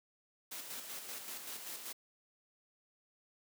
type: noise with tremolo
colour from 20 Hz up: white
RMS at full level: -44 dBFS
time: 0.51-1.93 s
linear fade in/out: 10 ms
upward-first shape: square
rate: 5.2 Hz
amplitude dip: 40%
effects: high-pass 200 Hz 12 dB/octave